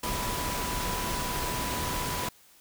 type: tone in noise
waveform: sine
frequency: 987.8 Hz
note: B5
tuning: in tune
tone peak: -35 dBFS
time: 0.03-2.29 s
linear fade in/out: 5 ms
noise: pink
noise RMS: -32 dBFS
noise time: 0.03-2.29 s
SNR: -6 dB
effects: white hiss -58 dBFS RMS until 2.6 s